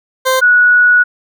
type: tone pair in turn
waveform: 20% pulse / sine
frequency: 520 / 1465.3 Hz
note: C5 / F#6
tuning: -11 / -17 cents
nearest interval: octave + tritone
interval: 1794 cents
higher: second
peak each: -5 dBFS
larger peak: neither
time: 0.25-0.41 / 0.41-1.04 s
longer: second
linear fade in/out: 20 ms
effects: none